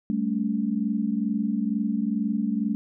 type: tone cluster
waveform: sine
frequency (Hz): 197.4 / 219.6 / 283.1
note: G3 / A3 / C#4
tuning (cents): +12 / -3 / +37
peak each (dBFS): -28 / -25 / -30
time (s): 0.1-2.75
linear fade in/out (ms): 0
effects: none